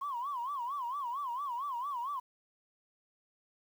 sine tone with vibrato, 1046.5 Hz, C6, in tune, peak -33 dBFS, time 0.01-2.2 s, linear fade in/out 10 ms, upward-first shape sine, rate 4.4 Hz, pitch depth 190 cents each way, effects tanh soft clip ceiling -30 dBFS + 10-bit

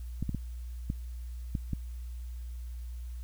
clicks, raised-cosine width 5 ms, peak -19 dBFS, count 6, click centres 0.226 / 0.293 / 0.347 / 0.901 / 1.552 / 1.733 s, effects added 60 Hz sine -37 dBFS peak until 3.23 s + white hiss -62 dBFS RMS until 3.23 s

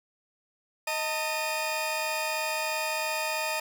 sawtooth tone cluster, 627 / 903 / 2465 Hz, D#5 / A5 / D#7, +13 / +45 / -17 cents, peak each -29 dBFS, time 0.87-3.6 s, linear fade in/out 5 ms, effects none

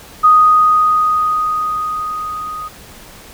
sine tone with level ramp, 1244.5 Hz, D#6, in tune, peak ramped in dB -4 to -23 dBFS, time 0.23-2.69 s, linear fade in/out 20 ms, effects pink hiss -38 dBFS RMS until 3.33 s

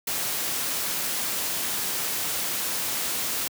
white noise, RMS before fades -28 dBFS, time 0.07-3.48 s, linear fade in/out 5 ms, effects high-pass 100 Hz 12 dB/octave

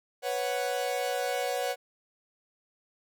45% pulse chord, B suspended second, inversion none, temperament equal, 493.9 / 554.4 / 740 Hz, B4 / C#5 / F#5, 0 / 0 / 0 cents, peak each -33 dBFS, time 0.22-1.76 s, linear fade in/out 50 ms, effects none

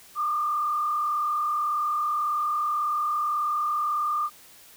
sine tone with frequency modulation, 1200 Hz, D6, 37 cents sharp, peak -23 dBFS, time 0.15-4.3 s, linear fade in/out 50 ms, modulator 38.2 Hz, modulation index 0.8, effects white hiss -51 dBFS RMS until 4.76 s

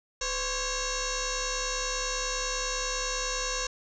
sine tone with frequency modulation, 2740 Hz, F7, 34 cents flat, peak -28 dBFS, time 0.21-3.67 s, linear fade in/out 5 ms, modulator 541 Hz, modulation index 7.4, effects none

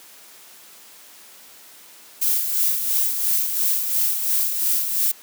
violet noise with tremolo, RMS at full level -19 dBFS, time 2.21-5.12 s, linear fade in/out 10 ms, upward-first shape sine, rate 2.9 Hz, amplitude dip 50%, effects white hiss -46 dBFS RMS until 5.22 s + high-pass 200 Hz 12 dB/octave

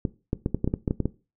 clicks, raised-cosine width 3 ms, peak -11 dBFS, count 11, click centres 0.052 / 0.331 / 0.461 / 0.546 / 0.644 / 0.676 / 0.739 / 0.878 / 0.909 / 1.003 / 1.056 s, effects noise-tail reverb RT60 0.3 s tail -18 dB re dry

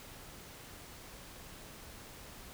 silence, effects pink hiss -51 dBFS RMS until 2.53 s

